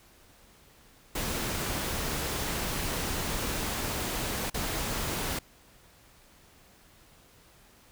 pink noise with dropouts, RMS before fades -32 dBFS, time 1.15-5.39 s, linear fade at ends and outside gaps 5 ms, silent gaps 4.5-4.542 s, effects pink hiss -58 dBFS RMS until 7.91 s

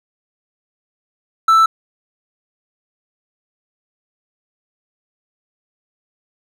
triangle tone, 1323 Hz, E6, 6 cents sharp, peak -6 dBFS, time 1.48-1.66 s, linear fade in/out 5 ms, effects none

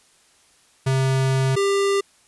square tone pair in turn, 132.9 / 397.1 Hz, C3 / G4, +27 / +22 cents, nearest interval octave + perfect fifth, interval 1895 cents, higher second, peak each -18 dBFS, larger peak neither, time 0.86-1.56 / 1.56-2.01 s, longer first, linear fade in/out 10 ms, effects white hiss -57 dBFS RMS until 2.27 s + resampled to 24000 Hz

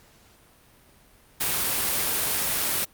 white noise, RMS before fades -25 dBFS, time 1.4-2.85 s, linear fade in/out 10 ms, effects pink hiss -56 dBFS RMS until 2.93 s + Opus 48 kbps

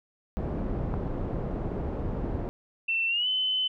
pink low-pass noise, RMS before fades -31 dBFS, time 0.37-2.49 s, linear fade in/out 0 ms, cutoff 570 Hz, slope 12 dB/octave
click, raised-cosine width 1 ms, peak -18 dBFS, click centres 0.94 s
sine tone with pitch glide, 2688 to 3035 Hz, E7 to F#7, +33 to +43 cents, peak -24 dBFS, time 2.88-3.68 s, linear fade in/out 10 ms, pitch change +210 cents, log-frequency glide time 3.08-3.28 s
effects none

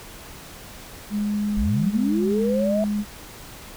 sine tone, 207.7 Hz, G#3, in tune, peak -21 dBFS, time 1.1-3.05 s, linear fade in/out 50 ms
sine linear sweep, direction up, 36.71 to 659.3 Hz, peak -21 dBFS, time 1.57-2.84 s, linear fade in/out 0 ms
effects pink hiss -41 dBFS RMS until 3.76 s

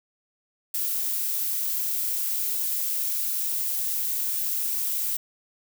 violet noise, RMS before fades -27 dBFS, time 0.74-5.17 s, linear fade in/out 5 ms, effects none

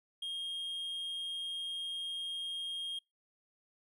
triangle tone, 3236 Hz, G#7, 46 cents flat, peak -35 dBFS, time 0.22-2.99 s, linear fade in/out 5 ms, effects noise-tail reverb RT60 0.2 s tail -26 dB re dry

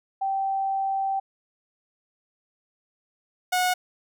sine / sawtooth tone pair in turn, 778 / 729.6 Hz, G5 / F#5, -13 / -24 cents, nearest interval minor second, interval 111 cents, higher first, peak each -23 / -17 dBFS, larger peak second, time 0.21-1.2 / 3.52-3.74 s, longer first, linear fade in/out 10 ms, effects none

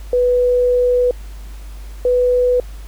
sine tone pair in turn, 493.9 / 495.7 Hz, B4 / B4, 0 / +6 cents, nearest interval unison, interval 6 cents, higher second, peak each -11 dBFS, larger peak neither, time 0.13-1.11 / 2.05-2.6 s, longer first, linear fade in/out 2 ms, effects added 50 Hz sine -29 dBFS peak until 2.87 s + pink hiss -45 dBFS RMS until 2.87 s

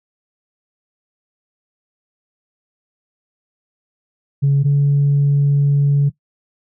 sine tone pair in turn, 140 / 142.2 Hz, C#3 / C#3, +18 / +45 cents, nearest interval unison, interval 27 cents, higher second, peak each -9 dBFS, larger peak neither, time 4.42-4.64 / 4.64-6.1 s, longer second, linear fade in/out 20 ms, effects noise-tail reverb RT60 0.1 s tail -17 dB re dry + tanh soft clip ceiling -8 dBFS

